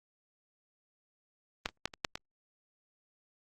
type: clicks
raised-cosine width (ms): 0.2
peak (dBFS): -13 / -28 / -13 / -28 / -11 / -19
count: 6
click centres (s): 1.659 / 1.689 / 1.856 / 1.938 / 2.048 / 2.155
effects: Opus 24 kbps